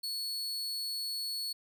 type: tone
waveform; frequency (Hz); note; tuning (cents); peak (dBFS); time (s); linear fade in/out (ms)
40% pulse; 4400; C#8; -14; -33; 0.03-1.53; 10
effects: none

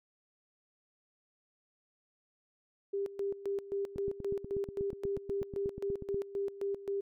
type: tone with tremolo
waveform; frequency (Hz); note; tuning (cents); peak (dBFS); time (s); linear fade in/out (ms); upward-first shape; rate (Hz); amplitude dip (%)
sine; 397.7; G4; +25; -31; 2.93-7.01; 10; square; 3.8; 80
type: click train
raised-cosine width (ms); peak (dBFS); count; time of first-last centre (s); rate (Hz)
3; -28; 19; 3.96-6.144; 8.24
effects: none

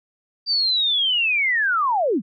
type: linear sweep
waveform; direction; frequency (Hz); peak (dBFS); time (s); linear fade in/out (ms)
sine; down; 4699 to 160; -17; 0.46-2.22; 50
effects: none

